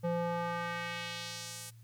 square tone with band-pass filter sweep, 171.5 Hz, F3, 31 cents flat, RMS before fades -37 dBFS, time 0.03-1.71 s, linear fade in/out 20 ms, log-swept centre 450 to 10000 Hz, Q 1.2, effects added 114 Hz sine -52 dBFS peak until 1.83 s + white hiss -69 dBFS RMS until 1.83 s

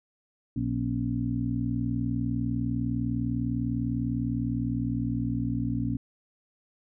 harmonic tone with a mistuned harmonic, 59.9 Hz, A#1, 48 cents sharp, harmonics 1 / 2 / 3 / 4 / 5, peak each -37 / -30 / -37 / -31 / -32 dBFS, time 0.56-5.97 s, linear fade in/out 5 ms, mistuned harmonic 5, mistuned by -120 cents, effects none

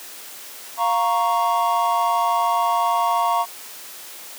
triangle chord, Bb minor, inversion second, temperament equal, 698.5 / 932.3 / 1108.7 Hz, F5 / Bb5 / Db6, 0 / 0 / 0 cents, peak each -20 / -19 / -20 dBFS, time 0.77-3.46 s, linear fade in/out 50 ms, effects white hiss -38 dBFS RMS until 4.38 s + high-pass 300 Hz 12 dB/octave

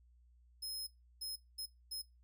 sawtooth tone bursts at uneven times, 5140 Hz, E8, 45 cents flat, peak -38 dBFS, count 4, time 0.62-0.87 / 1.21-1.36 / 1.58-1.66 / 1.91-2.02 s, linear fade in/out 10 ms, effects noise-tail reverb RT60 0.2 s tail -20 dB re dry + added 60 Hz sine -63 dBFS peak until 2.23 s

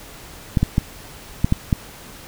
clicks, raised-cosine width 5 ms, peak -3 dBFS, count 6, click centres 0.572 / 0.63 / 0.781 / 1.445 / 1.524 / 1.728 s, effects pink hiss -40 dBFS RMS until 2.27 s

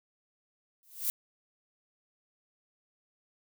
violet noise with exponential growth, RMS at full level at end -27 dBFS, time 0.83-1.1 s, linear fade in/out 0 ms, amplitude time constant 57 ms, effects none

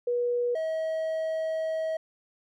sine / triangle tone pair in turn, 484.3 / 639.6 Hz, B4 / D#5, -34 / +48 cents, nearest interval perfect fourth, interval 482 cents, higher second, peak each -24 / -25 dBFS, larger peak first, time 0.07-0.55 / 0.55-1.97 s, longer second, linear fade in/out 5 ms, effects none

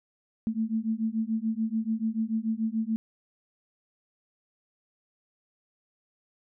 sine beating tone pair, 218.8 / 225.7 Hz, A3 / A3, -9 / +44 cents, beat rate 6.9 Hz, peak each -29 / -29 dBFS, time 0.47-2.96 s, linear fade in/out 0 ms, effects none

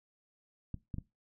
clicks, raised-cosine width 5 ms, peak -26 dBFS, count 3, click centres 0.743 / 0.942 / 0.984 s, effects noise-tail reverb RT60 0.2 s tail -18 dB re dry

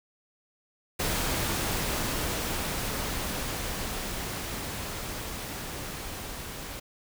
pink noise with level ramp, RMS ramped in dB -28 to -39 dBFS, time 0.99-6.8 s, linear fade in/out 10 ms, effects none

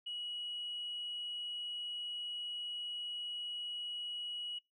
sine tone, 2915 Hz, F#7, 26 cents flat, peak -38 dBFS, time 0.06-4.59 s, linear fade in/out 10 ms, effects noise-tail reverb RT60 0.2 s tail -25 dB re dry + tanh soft clip ceiling -35 dBFS

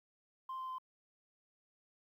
sine tone with pitch steps, 1046.5 / 1039.9 / 1033.3 Hz, C6 / C6 / C6, 0 / -11 / -22 cents, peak -38 dBFS, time 0.49-0.784 s, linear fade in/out 5 ms, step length 98 ms, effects tanh soft clip ceiling -38 dBFS + 12-bit

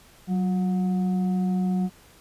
sine tone with frequency modulation, 185.9 Hz, F#3, 8 cents sharp, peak -21 dBFS, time 0.27-1.9 s, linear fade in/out 50 ms, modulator 542 Hz, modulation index 0.3, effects pink hiss -53 dBFS RMS until 2.2 s + resampled to 32000 Hz

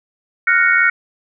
sine chord, Gb major seventh, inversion third, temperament equal, 1396.9 / 1480 / 1864.7 / 2217 Hz, F6 / Gb6 / Bb6 / Db7, 0 / 0 / 0 / 0 cents, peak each -16 dBFS, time 0.47-0.9 s, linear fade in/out 5 ms, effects none

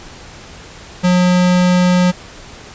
square tone, 180 Hz, F#3, 47 cents flat, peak -10 dBFS, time 1.03-2.12 s, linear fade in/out 20 ms, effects pink hiss -36 dBFS RMS until 2.74 s + resampled to 16000 Hz

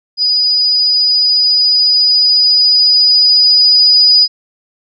sine tone with level ramp, 4943 Hz, D#8, 12 cents flat, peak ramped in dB -9 to -4 dBFS, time 0.17-4.28 s, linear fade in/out 50 ms, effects none

